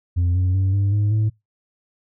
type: tone with pitch steps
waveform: sine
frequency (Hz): 88 / 91.68 / 95.52 / 99.52 / 103.69 / 108.03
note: F2 / F#2 / G2 / G2 / G#2 / A2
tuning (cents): +14 / -15 / -44 / +27 / -2 / -31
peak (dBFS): -13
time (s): 0.16-1.3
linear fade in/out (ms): 20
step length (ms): 190
effects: noise-tail reverb RT60 0.2 s tail -26 dB re dry + tanh soft clip ceiling -15 dBFS